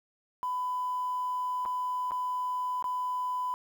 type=tone with dropouts; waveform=sine; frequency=1000 Hz; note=B5; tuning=21 cents sharp; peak=-28 dBFS; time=0.43-3.54 s; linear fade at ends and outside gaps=0 ms; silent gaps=1.652-1.659 / 2.109-2.118 / 2.825-2.842 s; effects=tanh soft clip ceiling -25 dBFS + 9-bit